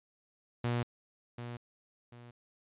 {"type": "tone with echo", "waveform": "sawtooth", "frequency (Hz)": 120, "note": "B2", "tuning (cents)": -49, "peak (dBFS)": -26, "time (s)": [0.64, 0.83], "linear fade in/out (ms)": 5, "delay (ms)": 740, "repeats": 2, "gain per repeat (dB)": -10, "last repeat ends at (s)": 2.31, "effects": ["resampled to 8000 Hz"]}